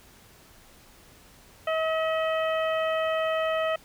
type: harmonic tone with a mistuned harmonic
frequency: 640 Hz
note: D#5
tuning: 49 cents sharp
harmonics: 1 / 2 / 3 / 4 / 5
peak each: -25 / -31 / -35 / -37 / -39 dBFS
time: 1.67-3.76 s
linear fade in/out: 5 ms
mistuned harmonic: 5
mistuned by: -65 cents
effects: pink hiss -54 dBFS RMS until 3.84 s